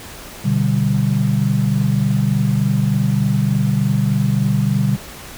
sine chord, G major, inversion first, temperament equal, 123.47 / 146.83 / 196 Hz, B2 / D3 / G3, 0 / 0 / 0 cents, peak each -18 dBFS, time 0.44-4.97 s, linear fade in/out 20 ms, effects pink hiss -35 dBFS RMS until 5.37 s

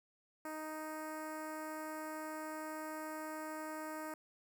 10% pulse tone with notch filter, 311.1 Hz, D#4, in tune, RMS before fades -44 dBFS, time 0.45-4.14 s, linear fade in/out 2 ms, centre 3800 Hz, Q 0.52, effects none

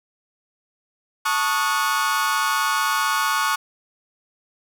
40% pulse chord, D# half-diminished seventh, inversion second, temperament equal with one note detuned, 880 / 1108.7 / 1244.5 / 1455.4 Hz, A5 / C#6 / D#6 / F#6, 0 / 0 / 0 / -29 cents, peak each -26 / -22 / -26 / -24 dBFS, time 1.25-3.56 s, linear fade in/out 10 ms, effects none

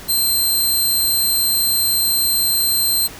10% pulse tone, 4134 Hz, C8, 22 cents flat, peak -8 dBFS, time 0.08-3.08 s, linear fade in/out 20 ms, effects pink hiss -36 dBFS RMS until 3.19 s

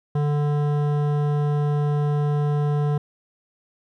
sine tone with hard clipping, 146.83 Hz, D3, in tune, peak -21 dBFS, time 0.15-2.98 s, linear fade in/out 5 ms, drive 14 dB, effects none

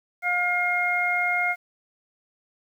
harmonic tone, 711 Hz, F5, 31 cents sharp, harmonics 1 / 2 / 3, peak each -27 / -28 / -23 dBFS, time 0.22-1.56 s, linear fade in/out 50 ms, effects 9-bit

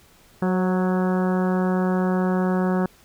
harmonic tone with a mistuned harmonic, 184.7 Hz, F#3, 3 cents flat, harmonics 1 / 2 / 3 / 4 / 5 / 6 / 7 / 8 / 9, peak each -20 / -26 / -30 / -32 / -34 / -36 / -37 / -38 / -39 dBFS, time 0.42-2.86 s, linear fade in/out 2 ms, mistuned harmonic 3, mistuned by -26 cents, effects pink hiss -54 dBFS RMS until 3.04 s

